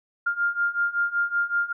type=beating tone pair; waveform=sine; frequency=1400 / 1405.3 Hz; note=F6 / F6; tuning=+4 / +10 cents; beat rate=5.3 Hz; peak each=-26 / -24 dBFS; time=0.26-1.73 s; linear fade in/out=10 ms; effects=none